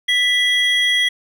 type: tone pair together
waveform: triangle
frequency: 1975.5 / 3298 Hz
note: B6 / G#7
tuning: 0 / -13 cents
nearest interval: major sixth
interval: 887 cents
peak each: -15 dBFS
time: 0.08-1.09 s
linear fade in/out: 10 ms
effects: none